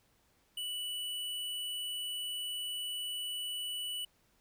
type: tone with hard clipping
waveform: sine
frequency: 2960 Hz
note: F#7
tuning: in tune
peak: -37 dBFS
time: 0.57-4.05 s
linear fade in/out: 5 ms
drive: 17 dB
effects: pink hiss -71 dBFS RMS until 4.4 s